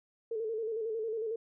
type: tone with vibrato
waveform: sine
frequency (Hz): 444.9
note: A4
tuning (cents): +19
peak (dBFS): -32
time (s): 0.31-1.36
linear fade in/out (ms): 5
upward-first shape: square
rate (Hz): 11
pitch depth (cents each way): 53
effects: none